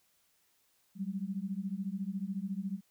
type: beating tone pair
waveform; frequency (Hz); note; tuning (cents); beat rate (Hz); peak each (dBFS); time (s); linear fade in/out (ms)
sine; 187.2 / 201.2; F#3 / G3; +20 / +45; 14; -37 / -37; 0.95-2.81; 50
effects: white hiss -72 dBFS RMS until 2.9 s